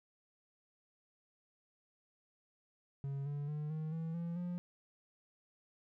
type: tone with pitch steps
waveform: triangle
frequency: 138.59 / 144.31 / 150.26 / 156.46 / 162.92 / 169.64 / 176.64 Hz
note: C#3 / D3 / D3 / D#3 / E3 / E3 / F3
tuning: 0 / -30 / +40 / +10 / -20 / +50 / +20 cents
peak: -35 dBFS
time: 3.04-4.58 s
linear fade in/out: 0 ms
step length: 220 ms
effects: none